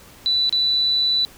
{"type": "tone with dropouts", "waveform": "sine", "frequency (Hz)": 3972, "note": "B7", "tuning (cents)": 9, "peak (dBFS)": -16, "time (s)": [0.26, 1.25], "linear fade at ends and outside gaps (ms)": 0, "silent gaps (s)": [0.494, 0.526], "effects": ["pink hiss -46 dBFS RMS until 1.37 s"]}